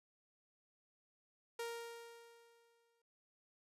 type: tone with exponential decay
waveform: sawtooth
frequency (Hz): 466.2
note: A#4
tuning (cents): 0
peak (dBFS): -36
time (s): 1.59-3.02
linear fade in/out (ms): 5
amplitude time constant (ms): 310
effects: resampled to 32000 Hz